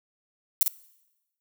violet noise with echo, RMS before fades -19 dBFS, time 0.61-0.63 s, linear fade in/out 0 ms, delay 50 ms, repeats 1, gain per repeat -5 dB, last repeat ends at 0.68 s, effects noise-tail reverb RT60 1.0 s tail -21 dB re dry

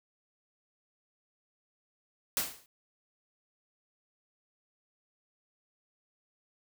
white noise with exponential decay, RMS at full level -27 dBFS, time 2.37-2.66 s, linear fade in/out 1 ms, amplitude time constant 63 ms, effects none

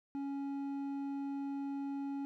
sine tone with hard clipping, 278.2 Hz, C#4, 6 cents sharp, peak -38 dBFS, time 0.15-2.25 s, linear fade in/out 0 ms, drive 6 dB, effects none

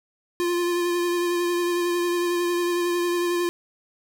square tone with vibrato, 349.2 Hz, F4, in tune, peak -22 dBFS, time 0.4-3.49 s, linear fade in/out 0 ms, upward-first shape triangle, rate 11 Hz, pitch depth 22 cents each way, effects none

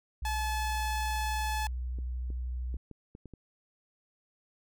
sine tone with vibrato, 62 Hz, B1, 7 cents sharp, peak -32 dBFS, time 0.22-2.77 s, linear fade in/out 5 ms, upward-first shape triangle, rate 13 Hz, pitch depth 16 cents each way
sawtooth tone, 861 Hz, A5, 38 cents flat, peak -28 dBFS, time 0.25-1.67 s, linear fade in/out 2 ms
clicks, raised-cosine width 3 ms, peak -33 dBFS, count 7, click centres 1.987 / 2.303 / 2.742 / 2.913 / 3.151 / 3.257 / 3.337 s
effects none

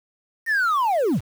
sine linear sweep, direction down, 1864.7 to 70.5 Hz, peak -15 dBFS, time 0.46-1.21 s, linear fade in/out 50 ms, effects tanh soft clip ceiling -17 dBFS + 7-bit

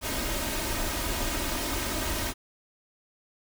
pink noise with comb filter, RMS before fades -30 dBFS, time 0.01-2.34 s, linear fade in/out 50 ms, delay 3.2 ms, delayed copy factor +0.6, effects none

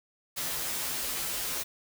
white noise with comb filter, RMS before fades -33 dBFS, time 0.36-1.64 s, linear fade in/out 20 ms, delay 10 ms, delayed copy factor -0.95, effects none

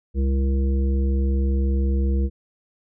harmonic tone, 67.3 Hz, C2, 49 cents sharp, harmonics 1 / 3 / 5 / 7, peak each -18 / -28 / -32 / -35 dBFS, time 0.14-2.3 s, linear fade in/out 50 ms, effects none

